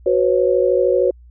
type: chord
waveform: sine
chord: F# suspended fourth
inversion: none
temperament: equal with one note detuned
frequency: 370 / 493.9 / 547 Hz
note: F#4 / B4 / C#5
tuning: 0 / 0 / -23 cents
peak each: -17 dBFS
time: 0.06-1.11 s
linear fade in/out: 5 ms
effects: added 60 Hz sine -41 dBFS peak until 1.3 s